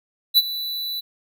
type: tone with ADSR envelope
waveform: square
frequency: 3969 Hz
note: B7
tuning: 8 cents sharp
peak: -10 dBFS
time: 0.34-1.01 s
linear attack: 38 ms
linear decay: 35 ms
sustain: -16 dB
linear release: 18 ms
effects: none